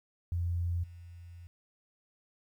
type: tone with level steps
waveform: sine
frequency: 86.5 Hz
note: F2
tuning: 16 cents flat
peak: -29 / -46 dBFS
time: 0.32-1.47 s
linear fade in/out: 0 ms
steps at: 0.83 s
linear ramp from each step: 10 ms
effects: 11-bit